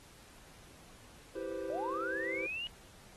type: chord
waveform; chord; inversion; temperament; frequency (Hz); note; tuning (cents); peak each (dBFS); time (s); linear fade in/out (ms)
triangle; C major seventh; first; equal; 329.6 / 392 / 493.9 / 523.3; E4 / G4 / B4 / C5; 0 / 0 / 0 / 0; -42 / -40 / -43 / -39; 1.35-2.47; 10
type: linear sweep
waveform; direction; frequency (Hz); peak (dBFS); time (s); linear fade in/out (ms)
sine; up; 554.4 to 2924; -36; 1.7-2.67; 0
effects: pink hiss -58 dBFS RMS until 3.16 s + AAC 32 kbps